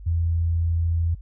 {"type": "tone", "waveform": "sine", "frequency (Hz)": 83.7, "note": "E2", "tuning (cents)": 27, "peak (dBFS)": -19, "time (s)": [0.06, 1.15], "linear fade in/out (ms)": 10, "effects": ["added 50 Hz sine -37 dBFS peak until 1.21 s"]}